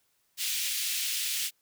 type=high-pass noise; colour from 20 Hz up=pink; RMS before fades=-31 dBFS; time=0.37-1.51 s; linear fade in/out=50 ms; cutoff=2500 Hz; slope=24 dB/octave; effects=white hiss -72 dBFS RMS until 1.61 s